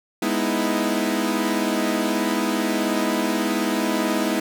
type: chord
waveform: sawtooth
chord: E major seventh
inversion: first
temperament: equal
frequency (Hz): 207.7 / 246.9 / 311.1 / 329.6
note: G#3 / B3 / D#4 / E4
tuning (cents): 0 / 0 / 0 / 0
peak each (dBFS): -22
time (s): 0.22-4.4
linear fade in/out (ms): 5
effects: none